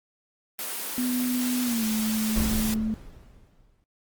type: high-pass noise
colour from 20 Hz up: white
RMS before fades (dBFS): -32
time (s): 0.59-2.74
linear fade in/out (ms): 0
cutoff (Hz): 210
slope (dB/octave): 24
type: tone with pitch glide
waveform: sine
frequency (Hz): 249.4 to 218.4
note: B3 to A3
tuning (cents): +17 to -13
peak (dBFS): -24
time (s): 0.98-2.94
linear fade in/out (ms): 0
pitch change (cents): -230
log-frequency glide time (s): 1.63-1.85
type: noise with exponential decay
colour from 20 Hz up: brown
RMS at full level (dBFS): -25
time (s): 2.36-3.84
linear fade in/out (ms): 0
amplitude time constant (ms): 320
effects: Opus 24 kbps